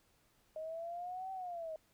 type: exponential two-way sweep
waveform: sine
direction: up then down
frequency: 622.3 to 770 to 622.3 Hz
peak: -40 dBFS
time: 0.56-1.76 s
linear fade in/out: 2 ms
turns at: 1.32 s
effects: pink hiss -72 dBFS RMS until 1.93 s